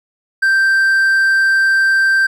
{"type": "tone", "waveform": "triangle", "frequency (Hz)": 1568, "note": "G6", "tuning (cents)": 0, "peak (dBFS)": -8, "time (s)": [0.42, 2.27], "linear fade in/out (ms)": 10, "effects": []}